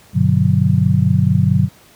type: chord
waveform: sine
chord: G major seventh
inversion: none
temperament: just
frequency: 98 / 122.5 / 147 / 183.75 Hz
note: G2 / B2 / D3 / F#3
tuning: 0 / -14 / +2 / -12 cents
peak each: -16 dBFS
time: 0.13-1.69 s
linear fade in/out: 50 ms
effects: pink hiss -47 dBFS RMS until 1.95 s + high-pass 60 Hz 12 dB/octave